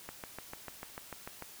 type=click train; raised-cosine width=0.5 ms; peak=-26 dBFS; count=10; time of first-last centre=0.09-1.423 s; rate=6.75 Hz; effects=white hiss -52 dBFS RMS until 1.6 s